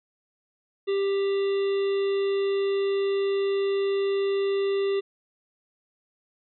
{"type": "harmonic tone", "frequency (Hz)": 394.8, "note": "G4", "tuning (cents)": 12, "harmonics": [1, 3, 5, 7, 9, 10], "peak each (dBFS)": [-22, -41, -42, -43, -43, -50], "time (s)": [0.87, 5.01], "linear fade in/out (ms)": 20, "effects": []}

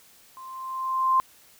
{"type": "tone with level ramp", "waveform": "sine", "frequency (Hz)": 1046.5, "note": "C6", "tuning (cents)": 0, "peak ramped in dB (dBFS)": [-40, -16], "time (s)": [0.37, 1.2], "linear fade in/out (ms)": 0, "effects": ["white hiss -55 dBFS RMS until 1.59 s"]}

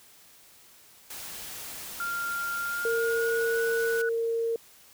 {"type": "noise", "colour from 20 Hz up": "white", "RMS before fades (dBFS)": -40, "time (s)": [1.1, 4.02], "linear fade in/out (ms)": 5}
{"type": "tone with pitch glide", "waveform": "sine", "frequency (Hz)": [1393, 1475.8], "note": ["F6", "F#6"], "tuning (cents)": [-5, -5], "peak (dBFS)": -29, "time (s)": [2, 4.09], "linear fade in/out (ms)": 2, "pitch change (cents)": 100, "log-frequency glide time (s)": [2.62, 3.63]}
{"type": "tone", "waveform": "sine", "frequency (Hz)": 459.2, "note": "A#4", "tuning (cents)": -26, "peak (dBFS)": -25, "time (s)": [2.85, 4.56], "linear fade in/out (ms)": 2}
{"effects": ["white hiss -55 dBFS RMS until 4.93 s"]}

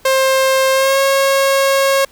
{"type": "tone with pitch glide", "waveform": "sawtooth", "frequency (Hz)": [530, 545.5], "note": ["C5", "C#5"], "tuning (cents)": [22, -28], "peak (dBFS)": -7, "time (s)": [0.05, 2.05], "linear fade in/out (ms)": 5, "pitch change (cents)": 50, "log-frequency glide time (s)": [0.72, 0.99], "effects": ["pink hiss -48 dBFS RMS until 2.11 s"]}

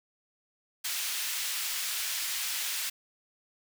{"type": "high-pass noise", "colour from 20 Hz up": "pink", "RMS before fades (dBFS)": -33, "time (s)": [0.84, 2.9], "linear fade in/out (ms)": 10, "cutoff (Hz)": 2400, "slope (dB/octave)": 12, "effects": []}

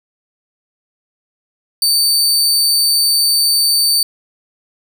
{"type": "tone", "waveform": "sawtooth", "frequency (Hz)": 4574, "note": "D8", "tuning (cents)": -47, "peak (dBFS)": -8, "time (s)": [1.82, 4.03], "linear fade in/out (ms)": 2, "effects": []}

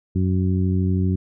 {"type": "harmonic tone", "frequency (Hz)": 92.8, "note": "F#2", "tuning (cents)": 6, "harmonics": [1, 2, 3, 4], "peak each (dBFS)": [-19, -22, -28, -31], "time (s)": [0.15, 1.16], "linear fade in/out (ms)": 10, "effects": []}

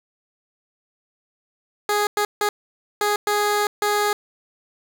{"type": "tone bursts at uneven times", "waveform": "15% pulse", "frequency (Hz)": 414.8, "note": "G#4", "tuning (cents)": -2, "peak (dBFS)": -12, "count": 6, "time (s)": [[1.89, 2.07], [2.17, 2.25], [2.41, 2.49], [3.01, 3.16], [3.27, 3.67], [3.82, 4.13]], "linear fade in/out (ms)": 2, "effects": []}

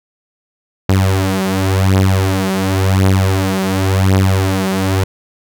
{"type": "beating tone pair", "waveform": "sawtooth", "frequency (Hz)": [95, 95.92], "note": ["F#2", "G2"], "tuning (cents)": [46, -37], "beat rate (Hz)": 0.92, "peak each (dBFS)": -10, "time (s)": [0.89, 5.04], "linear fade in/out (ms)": 5, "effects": []}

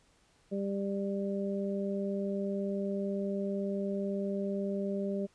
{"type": "harmonic tone", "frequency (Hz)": 198, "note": "G3", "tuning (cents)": 18, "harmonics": [1, 2, 3], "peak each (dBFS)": [-33, -36, -38], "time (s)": [0.51, 5.27], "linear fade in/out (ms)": 20, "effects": ["pink hiss -67 dBFS RMS until 5.34 s", "resampled to 22050 Hz"]}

